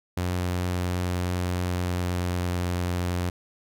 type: tone with pitch glide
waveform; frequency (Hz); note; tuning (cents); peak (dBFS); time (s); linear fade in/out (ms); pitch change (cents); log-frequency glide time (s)
sawtooth; 89.7 to 88.77; F2 to F2; +47 to +29; -21; 0.17-3.3; 5; -18; 1.48-2.68
effects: none